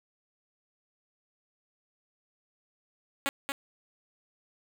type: tone with echo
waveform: 5% pulse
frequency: 277.2 Hz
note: C#4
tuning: in tune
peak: -16 dBFS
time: 3.26-3.29 s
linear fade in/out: 0 ms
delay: 230 ms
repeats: 1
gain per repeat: -4 dB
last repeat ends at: 3.52 s
effects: none